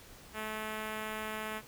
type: tone with notch filter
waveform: 5% pulse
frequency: 216.6 Hz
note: A3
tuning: 27 cents flat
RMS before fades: -39 dBFS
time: 0.33-1.62 s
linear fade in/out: 50 ms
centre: 5900 Hz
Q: 1.3
effects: pink hiss -54 dBFS RMS until 1.67 s